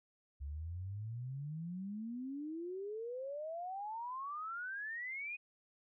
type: exponential sweep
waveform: sine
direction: up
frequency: 68 to 2508 Hz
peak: -40 dBFS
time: 0.4-5.37 s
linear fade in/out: 20 ms
effects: none

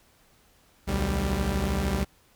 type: tone cluster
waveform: sawtooth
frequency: 61.7 / 74.7 / 196.4 Hz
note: B1 / D2 / G3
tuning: -1 / +30 / +4 cents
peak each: -25 dBFS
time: 0.87-2.05 s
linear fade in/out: 20 ms
effects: pink hiss -61 dBFS RMS until 2.35 s

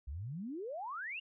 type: exponential sweep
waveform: sine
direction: up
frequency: 61.5 to 2904 Hz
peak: -39 dBFS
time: 0.07-1.2 s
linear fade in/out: 10 ms
effects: none

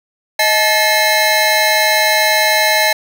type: tone cluster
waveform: square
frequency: 629 / 863 / 1743 / 2140 / 4011 Hz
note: D#5 / A5 / A6 / C7 / B7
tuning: +19 / -34 / -17 / +38 / +26 cents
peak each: -18 dBFS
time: 0.39-2.93 s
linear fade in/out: 5 ms
effects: none

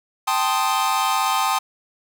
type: chord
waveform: 45% pulse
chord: A half-diminished seventh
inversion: third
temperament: equal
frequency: 784 / 880 / 1046.5 / 1244.5 Hz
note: G5 / A5 / C6 / Eb6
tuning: 0 / 0 / 0 / 0 cents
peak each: -24 dBFS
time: 0.27-1.59 s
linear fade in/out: 10 ms
effects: none

